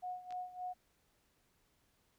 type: tone with tremolo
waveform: sine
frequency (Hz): 728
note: F#5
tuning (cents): -28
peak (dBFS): -38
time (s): 0.02-0.74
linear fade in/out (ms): 20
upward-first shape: sine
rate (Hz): 3.5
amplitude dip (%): 80
type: clicks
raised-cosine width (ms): 0.2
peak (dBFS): -38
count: 2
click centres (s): 0.307 / 0.324
effects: pink hiss -75 dBFS RMS until 2.18 s